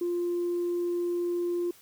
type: tone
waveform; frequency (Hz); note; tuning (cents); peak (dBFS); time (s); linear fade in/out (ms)
sine; 349.2; F4; 0; -25; 0.01-1.71; 5
effects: tanh soft clip ceiling -23 dBFS + white hiss -56 dBFS RMS until 1.81 s